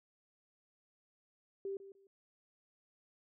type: tone with echo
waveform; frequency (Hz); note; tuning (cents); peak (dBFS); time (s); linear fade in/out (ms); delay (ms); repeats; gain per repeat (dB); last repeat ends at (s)
sine; 392; G4; 0; -37; 1.65-1.77; 2; 150; 2; -13; 2.07
effects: none